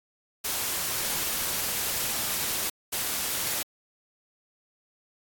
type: noise bursts at uneven times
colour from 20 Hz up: white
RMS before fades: -29 dBFS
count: 2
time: 0.44-2.7 / 2.92-3.63 s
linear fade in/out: 10 ms
effects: AAC 64 kbps